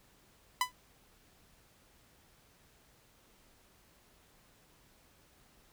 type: tone with exponential decay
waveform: sawtooth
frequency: 1000 Hz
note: B5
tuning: 21 cents sharp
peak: -20 dBFS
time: 0.61-0.72 s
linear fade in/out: 2 ms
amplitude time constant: 22 ms
effects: pink hiss -65 dBFS RMS until 5.72 s